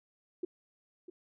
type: tone with echo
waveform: sine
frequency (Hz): 357.1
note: F4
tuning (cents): +39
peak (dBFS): -31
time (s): 0.43-0.45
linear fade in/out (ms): 5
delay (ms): 650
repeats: 1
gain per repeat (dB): -13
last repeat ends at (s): 1.1
effects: none